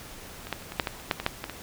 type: clicks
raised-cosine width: 0.3 ms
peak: -22 / -12 / -29 / -21 / -6 / -12 / -28 / -7 / -15 / -7 / -16 / -19 dBFS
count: 12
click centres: 0.47 / 0.527 / 0.624 / 0.721 / 0.798 / 0.872 / 0.999 / 1.112 / 1.2 / 1.264 / 1.441 / 1.497 s
effects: pink hiss -44 dBFS RMS until 1.62 s